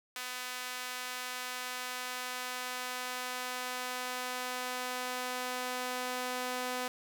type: tone with high-pass filter sweep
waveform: sawtooth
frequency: 251 Hz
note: B3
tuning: 28 cents sharp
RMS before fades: -38 dBFS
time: 0.16-6.88 s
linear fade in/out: 2 ms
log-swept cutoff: 1500 to 540 Hz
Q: 0.7
effects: none